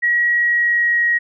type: tone with pitch glide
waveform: sine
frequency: 1910 to 1893.5 Hz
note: A#6 to A#6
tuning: +42 to +27 cents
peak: -13 dBFS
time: 0.02-1.19 s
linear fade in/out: 20 ms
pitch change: -15 cents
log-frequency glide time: 0.28-1.02 s
effects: none